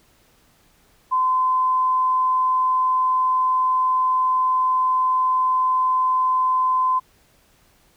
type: tone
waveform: sine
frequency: 1026 Hz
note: C6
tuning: 34 cents flat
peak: -16 dBFS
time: 1.11-7 s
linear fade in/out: 20 ms
effects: pink hiss -58 dBFS RMS until 7.96 s